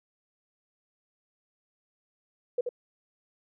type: tone with echo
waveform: sine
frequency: 489.8 Hz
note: B4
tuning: 14 cents flat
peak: -23 dBFS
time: 2.58-2.61 s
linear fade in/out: 5 ms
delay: 81 ms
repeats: 1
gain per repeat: -5 dB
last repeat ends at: 2.691 s
effects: none